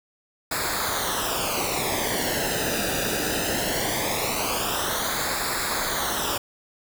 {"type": "noise with flanger", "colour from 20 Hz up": "pink", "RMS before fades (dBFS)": -26, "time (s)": [0.51, 6.38], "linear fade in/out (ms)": 5, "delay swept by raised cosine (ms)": [0.33, 0.93], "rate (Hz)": 0.2, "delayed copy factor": -0.75, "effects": []}